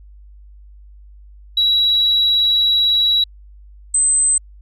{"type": "tone pair in turn", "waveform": "sine", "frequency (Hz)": [3894, 8175], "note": ["B7", "C9"], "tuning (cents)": [-25, -41], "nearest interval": "octave + minor second", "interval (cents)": 1284, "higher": "second", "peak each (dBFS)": -11, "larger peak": "neither", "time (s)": [[1.57, 3.24], [3.94, 4.38]], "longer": "first", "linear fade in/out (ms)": 5, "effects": ["tanh soft clip ceiling -7 dBFS", "added 50 Hz sine -39 dBFS peak until 4.61 s"]}